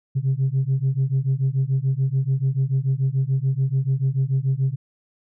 sine beating tone pair, 130.5 / 137.4 Hz, C3 / C#3, -4 / -15 cents, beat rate 6.9 Hz, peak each -20 dBFS, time 0.15-4.76 s, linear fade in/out 20 ms, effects tanh soft clip ceiling -14 dBFS

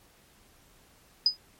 sine tone with exponential decay, 4986 Hz, D#8, 3 cents sharp, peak -15 dBFS, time 1.26-1.37 s, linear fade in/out 2 ms, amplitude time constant 23 ms, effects pink hiss -60 dBFS RMS until 1.59 s + MP3 64 kbps

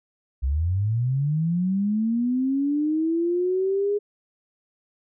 sine linear sweep, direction up, 61.74 to 415.3 Hz, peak -20 dBFS, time 0.42-3.99 s, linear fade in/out 20 ms, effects none

